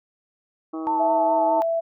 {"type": "harmonic tone", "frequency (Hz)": 160, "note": "D#3", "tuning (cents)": 49, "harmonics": [2, 3, 4, 5, 6, 7, 8], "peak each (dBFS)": [-28, -41, -39, -40, -50, -40, -44], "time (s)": [0.73, 1.61], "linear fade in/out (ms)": 10}
{"type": "tone with vibrato", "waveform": "sine", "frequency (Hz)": 880, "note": "A5", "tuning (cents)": 0, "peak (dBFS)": -20, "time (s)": [0.87, 1.62], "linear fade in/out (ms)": 0, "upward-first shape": "sine", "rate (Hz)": 4.8, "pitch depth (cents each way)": 38}
{"type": "tone with pitch glide", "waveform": "sine", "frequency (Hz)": [659.3, 663.5], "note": ["E5", "E5"], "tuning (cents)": [0, 11], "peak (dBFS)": -20, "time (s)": [0.99, 1.81], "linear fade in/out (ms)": 20, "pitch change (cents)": 11, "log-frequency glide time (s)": [1.58, 1.68]}
{"effects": []}